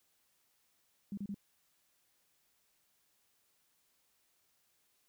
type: tone bursts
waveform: sine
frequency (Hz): 200.5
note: G3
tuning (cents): +39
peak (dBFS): -37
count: 3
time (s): 1.12-1.344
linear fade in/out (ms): 2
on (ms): 54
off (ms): 31
effects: white hiss -75 dBFS RMS until 5.08 s